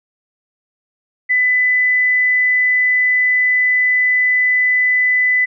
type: tone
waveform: sine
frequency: 2000 Hz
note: B6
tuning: 21 cents sharp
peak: -11 dBFS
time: 1.29-5.46 s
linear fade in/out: 20 ms
effects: none